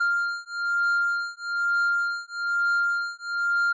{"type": "beating tone pair", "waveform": "triangle", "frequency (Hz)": [1396.9, 1398], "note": ["F6", "F6"], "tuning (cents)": [0, 1], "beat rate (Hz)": 1.1, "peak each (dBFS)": -24, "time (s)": [0, 3.73], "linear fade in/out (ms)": 10, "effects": ["resampled to 16000 Hz"]}